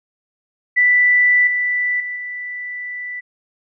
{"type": "tone with level steps", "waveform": "sine", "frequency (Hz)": 1977, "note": "B6", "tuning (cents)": 1, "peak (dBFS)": [-10, -16, -23, -25], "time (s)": [0.76, 3.21], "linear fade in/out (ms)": 20, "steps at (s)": [1.47, 2, 2.16], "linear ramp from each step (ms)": 2, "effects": []}